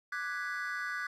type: chord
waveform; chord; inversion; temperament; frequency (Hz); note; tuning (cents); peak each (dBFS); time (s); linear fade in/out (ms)
triangle; G# half-diminished seventh; second; equal; 1174.7 / 1480 / 1661.2 / 1975.5; D6 / F#6 / G#6 / B6; 0 / 0 / 0 / 0; -39 / -35 / -37 / -40; 0.12-1.07; 5
effects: tanh soft clip ceiling -27 dBFS